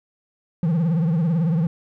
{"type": "tone with vibrato", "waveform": "triangle", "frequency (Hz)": 164.81, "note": "E3", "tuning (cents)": 0, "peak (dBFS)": -15, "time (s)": [0.63, 1.67], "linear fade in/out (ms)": 2, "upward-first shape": "triangle", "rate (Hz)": 18, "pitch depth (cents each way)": 170, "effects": []}